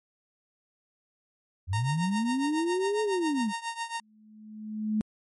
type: linear two-way sweep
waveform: sine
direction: up then down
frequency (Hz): 83.4 to 433.6 to 188.7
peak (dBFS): -25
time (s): 1.67-3.53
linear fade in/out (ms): 50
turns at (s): 3.02
type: tone with tremolo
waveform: sawtooth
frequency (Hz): 924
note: A#5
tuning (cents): -16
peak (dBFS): -25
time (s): 1.73-4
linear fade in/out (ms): 2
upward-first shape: triangle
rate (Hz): 7.3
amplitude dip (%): 90
type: tone with exponential growth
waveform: sine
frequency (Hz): 214.8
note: A3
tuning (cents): -41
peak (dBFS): -22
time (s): 3.99-5.01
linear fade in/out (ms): 0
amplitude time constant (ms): 220
effects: MP3 48 kbps